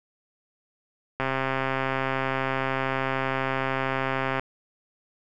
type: click train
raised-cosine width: 0.5 ms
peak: -11 dBFS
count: 426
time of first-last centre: 1.2-4.395 s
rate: 133 Hz
effects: none